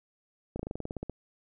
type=slowing click train; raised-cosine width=2 ms; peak=-22 dBFS; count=12; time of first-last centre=0.56-1.097 s; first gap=34 ms; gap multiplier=1.07; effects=none